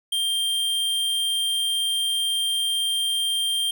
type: tone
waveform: square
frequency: 3179 Hz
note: G7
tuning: 24 cents sharp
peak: -22 dBFS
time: 0.12-3.71 s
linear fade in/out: 5 ms
effects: none